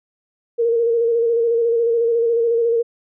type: tone with vibrato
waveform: sine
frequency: 464.5 Hz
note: A#4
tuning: 6 cents flat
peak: -14 dBFS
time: 0.58-2.83 s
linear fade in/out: 20 ms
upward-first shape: square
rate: 14 Hz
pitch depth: 28 cents each way
effects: none